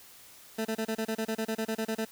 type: tone bursts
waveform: 20% pulse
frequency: 221.4 Hz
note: A3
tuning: 11 cents sharp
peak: -24 dBFS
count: 15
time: 0.58-2.052 s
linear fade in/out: 10 ms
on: 72 ms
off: 28 ms
effects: white hiss -53 dBFS RMS until 2.11 s